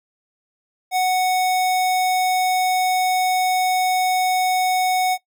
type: tone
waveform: square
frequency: 740 Hz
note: F#5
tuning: in tune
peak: -17 dBFS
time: 0.91-5.18 s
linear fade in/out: 50 ms
effects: noise-tail reverb RT60 0.1 s tail -19 dB re dry